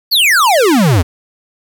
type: exponential sweep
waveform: square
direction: down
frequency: 4699 to 77.78 Hz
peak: -8 dBFS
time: 0.11-1.03 s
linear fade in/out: 20 ms
effects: 8-bit